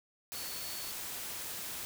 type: tone in noise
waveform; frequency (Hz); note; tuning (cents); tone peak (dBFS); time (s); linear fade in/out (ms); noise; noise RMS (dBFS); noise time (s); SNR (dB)
sine; 4435; C#8; 0; -46; 0.35-0.91; 0; white; -41; 0.32-1.85; -8
effects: none